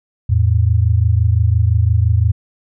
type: tone pair together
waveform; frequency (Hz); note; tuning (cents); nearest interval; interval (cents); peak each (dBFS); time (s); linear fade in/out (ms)
sine; 84.15 / 110; E2 / A2; +36 / 0; perfect fourth; 464; -13; 0.29-2.32; 10
effects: none